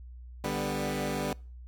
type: chord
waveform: 15% pulse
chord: G major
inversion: second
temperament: equal with one note detuned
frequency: 146.83 / 197.36 / 246.9 Hz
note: D3 / G3 / B3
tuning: 0 / +12 / 0 cents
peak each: -28 dBFS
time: 0.44-1.33 s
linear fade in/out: 2 ms
effects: noise-tail reverb RT60 0.4 s tail -25 dB re dry + added 61 Hz sine -43 dBFS peak until 1.67 s